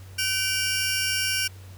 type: tone cluster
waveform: sawtooth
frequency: 1526 / 2335 / 2817 / 5500 Hz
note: G6 / D7 / F7 / F8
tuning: -47 / -11 / +14 / -27 cents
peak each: -26 dBFS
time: 0.18-1.48 s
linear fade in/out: 10 ms
effects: added 94 Hz sine -41 dBFS peak until 1.77 s + pink hiss -52 dBFS RMS until 1.77 s